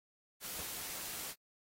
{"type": "noise", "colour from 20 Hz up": "white", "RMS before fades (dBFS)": -43, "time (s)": [0.4, 1.35], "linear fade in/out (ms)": 50}
{"type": "noise with exponential decay", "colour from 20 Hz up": "pink", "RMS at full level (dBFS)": -42, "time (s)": [0.59, 0.7], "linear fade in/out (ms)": 1, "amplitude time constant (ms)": 22}
{"effects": ["AAC 48 kbps"]}